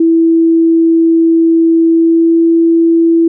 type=tone with pitch glide; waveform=sine; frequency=329.3 to 332 Hz; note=E4 to E4; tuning=-2 to +12 cents; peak=-5 dBFS; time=0-3.28 s; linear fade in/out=5 ms; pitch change=+14 cents; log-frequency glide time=1.87-2.42 s; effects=none